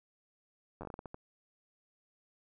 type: slowing click train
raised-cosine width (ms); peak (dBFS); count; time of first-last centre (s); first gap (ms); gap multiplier
1; -29; 10; 0.81-1.144; 10; 1.31
effects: none